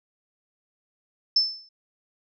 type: tone with exponential decay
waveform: sine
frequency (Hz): 5280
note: E8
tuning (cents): +2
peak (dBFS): -14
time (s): 1.36-1.69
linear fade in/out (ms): 5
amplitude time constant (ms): 70
effects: none